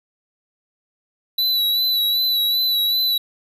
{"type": "tone with vibrato", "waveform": "square", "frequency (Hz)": 3950, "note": "B7", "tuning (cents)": 0, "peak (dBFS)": -17, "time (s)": [1.38, 3.18], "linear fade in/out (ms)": 5, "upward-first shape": "sine", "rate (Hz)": 2.6, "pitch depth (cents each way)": 36, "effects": []}